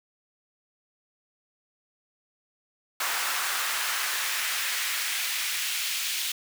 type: noise with high-pass filter sweep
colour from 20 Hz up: pink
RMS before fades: -29 dBFS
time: 3-6.32 s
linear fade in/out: 5 ms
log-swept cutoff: 1100 to 2900 Hz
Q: 1.3
effects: none